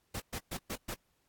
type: noise bursts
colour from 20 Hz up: pink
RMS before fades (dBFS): -39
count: 5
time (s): 0.14-0.945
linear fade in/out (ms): 10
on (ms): 65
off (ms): 120
effects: pink hiss -75 dBFS RMS until 1.28 s + AAC 64 kbps